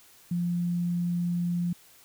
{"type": "tone", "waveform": "sine", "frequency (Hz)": 174.3, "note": "F3", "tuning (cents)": -3, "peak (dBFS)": -25, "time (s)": [0.31, 1.73], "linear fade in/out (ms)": 5, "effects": ["white hiss -56 dBFS RMS until 2.04 s"]}